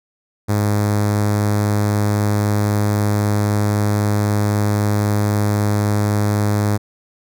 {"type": "tone with notch filter", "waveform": "sawtooth", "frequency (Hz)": 103.83, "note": "G#2", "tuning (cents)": 0, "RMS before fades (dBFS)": -17, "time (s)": [0.48, 6.78], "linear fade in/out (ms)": 20, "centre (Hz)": 2900, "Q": 0.99, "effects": []}